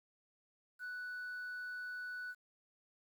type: tone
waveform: sine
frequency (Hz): 1483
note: F#6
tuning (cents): +4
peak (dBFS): -39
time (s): 0.79-2.35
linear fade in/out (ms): 50
effects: tanh soft clip ceiling -40 dBFS + 11-bit